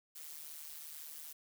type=noise with amplitude modulation; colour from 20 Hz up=blue; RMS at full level=-45 dBFS; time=0.15-1.33 s; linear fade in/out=10 ms; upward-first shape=sine; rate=152 Hz; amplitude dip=85%; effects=none